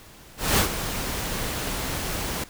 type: noise with ADSR envelope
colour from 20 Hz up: pink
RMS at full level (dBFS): -18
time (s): 0.37-2.44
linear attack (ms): 210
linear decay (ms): 98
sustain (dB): -11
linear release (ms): 5
effects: pink hiss -48 dBFS RMS until 2.49 s